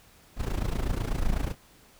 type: noise with amplitude modulation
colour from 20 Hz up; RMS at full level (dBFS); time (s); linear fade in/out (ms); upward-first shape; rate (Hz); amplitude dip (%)
brown; -24; 0.36-1.55; 50; sine; 28; 80
effects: pink hiss -57 dBFS RMS until 1.99 s